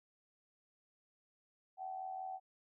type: tone with amplitude modulation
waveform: sine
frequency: 758 Hz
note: F#5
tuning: 42 cents sharp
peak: -38 dBFS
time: 1.77-2.4 s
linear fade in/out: 50 ms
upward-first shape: sine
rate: 85.4 Hz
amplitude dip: 60%
effects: none